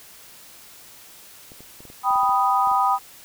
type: clicks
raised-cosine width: 2 ms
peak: -31 dBFS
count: 11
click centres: 1.519 / 1.606 / 1.805 / 1.853 / 1.901 / 2.107 / 2.158 / 2.233 / 2.293 / 2.673 / 2.715 s
type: chord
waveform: sine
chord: G augmented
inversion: none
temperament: equal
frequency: 784 / 987.8 / 1244.5 Hz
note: G5 / B5 / D#6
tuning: 0 / 0 / 0 cents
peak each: -21 dBFS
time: 2.03-2.99 s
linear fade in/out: 50 ms
effects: white hiss -46 dBFS RMS until 3.24 s